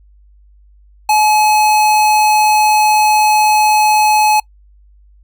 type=tone; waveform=square; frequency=852 Hz; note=G#5; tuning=44 cents sharp; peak=-9 dBFS; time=1.09-4.4 s; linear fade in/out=5 ms; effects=noise-tail reverb RT60 0.1 s tail -26 dB re dry + added 50 Hz sine -43 dBFS peak until 5.23 s